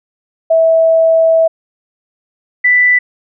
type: tone pair in turn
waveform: sine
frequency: 652 / 1982.2 Hz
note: E5 / B6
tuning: -19 / +6 cents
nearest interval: octave + perfect fifth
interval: 1925 cents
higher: second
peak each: -6 dBFS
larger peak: neither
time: 0.5-1.48 / 2.64-2.99 s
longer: first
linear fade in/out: 10 ms
effects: none